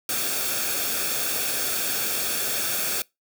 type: noise with comb filter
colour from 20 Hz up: white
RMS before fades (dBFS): -26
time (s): 0.09-3.02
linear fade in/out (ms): 2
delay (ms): 1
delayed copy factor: -0.6
effects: noise-tail reverb RT60 0.2 s tail -24 dB re dry